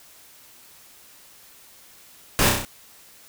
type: noise with echo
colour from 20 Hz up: pink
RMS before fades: -19 dBFS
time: 2.39-2.49 s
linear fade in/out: 0 ms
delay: 32 ms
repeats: 5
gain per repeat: -3 dB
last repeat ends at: 2.65 s
effects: white hiss -50 dBFS RMS until 3.28 s